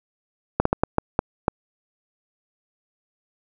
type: slowing click train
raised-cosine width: 1 ms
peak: -3 dBFS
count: 7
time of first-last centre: 0.6-1.481 s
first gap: 54 ms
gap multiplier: 1.4
effects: none